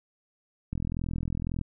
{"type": "click train", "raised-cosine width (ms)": 5, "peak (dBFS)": -19, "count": 38, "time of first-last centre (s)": [0.73, 1.613], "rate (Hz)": 41.9, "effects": []}